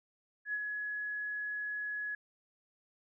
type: tone with ADSR envelope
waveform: sine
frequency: 1687 Hz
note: G#6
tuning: 27 cents sharp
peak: -31 dBFS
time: 0.45-2.15 s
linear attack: 85 ms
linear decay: 45 ms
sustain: -4 dB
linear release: 4 ms
effects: none